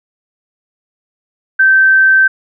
sine tone, 1552 Hz, G6, 18 cents flat, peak -5 dBFS, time 1.59-2.28 s, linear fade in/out 10 ms, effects none

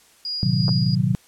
sine tone with tremolo, 4876 Hz, D#8, 36 cents flat, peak -24 dBFS, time 0.25-0.95 s, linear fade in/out 2 ms, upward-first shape sine, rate 2.8 Hz, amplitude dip 45%
sine chord, A diminished seventh, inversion none, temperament equal with one note detuned, 110 / 127.68 / 155.56 / 185 Hz, A2 / C3 / Eb3 / Gb3, 0 / -42 / 0 / 0 cents, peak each -25 / -21 / -23 / -22 dBFS, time 0.43-1.15 s, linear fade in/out 0 ms
clicks, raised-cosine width 1 ms, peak -17 dBFS, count 2, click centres 0.682 / 0.691 s
effects white hiss -54 dBFS RMS until 1.27 s + low-pass 11000 Hz 12 dB/octave

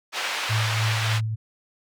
white band-pass noise, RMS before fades -28 dBFS, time 0.12-1.21 s, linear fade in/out 50 ms, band 730 to 3100 Hz, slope 12 dB/octave
sine tone with tremolo, 110.2 Hz, A2, 3 cents sharp, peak -20 dBFS, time 0.49-1.36 s, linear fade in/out 20 ms, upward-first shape triangle, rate 3.4 Hz, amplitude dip 45%
effects none

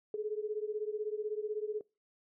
sine beating tone pair, 419 / 435 Hz, G#4 / A4, +15 / -20 cents, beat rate 16 Hz, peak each -36 / -38 dBFS, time 0.14-1.81 s, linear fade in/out 2 ms, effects noise-tail reverb RT60 0.3 s tail -25 dB re dry

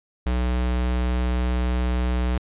square tone, 61.7 Hz, B1, 1 cent flat, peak -21 dBFS, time 0.26-2.38 s, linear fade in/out 5 ms, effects resampled to 8000 Hz

